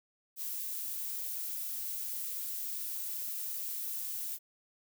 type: noise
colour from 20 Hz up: violet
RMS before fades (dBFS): -38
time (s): 0.36-4.39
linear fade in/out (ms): 50
effects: none